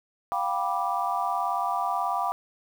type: chord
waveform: sine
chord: G dominant seventh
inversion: third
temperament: just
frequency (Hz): 705.6 / 784 / 980 / 1176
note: F5 / G5 / B5 / D6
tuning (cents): +18 / 0 / -14 / +2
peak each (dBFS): -30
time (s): 0.32-2.32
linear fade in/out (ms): 0
effects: 8-bit